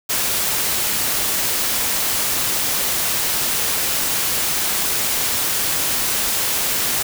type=noise; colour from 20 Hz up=white; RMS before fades=-20 dBFS; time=0.09-7.03 s; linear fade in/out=10 ms; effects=none